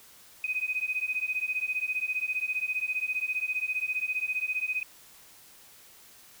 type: beating tone pair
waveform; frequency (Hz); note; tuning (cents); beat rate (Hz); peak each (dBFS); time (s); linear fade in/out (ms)
sine; 2500 / 2515; D#7 / D#7; +8 / +18; 15; -31 / -31; 0.44-4.83; 2
effects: white hiss -54 dBFS RMS until 6.4 s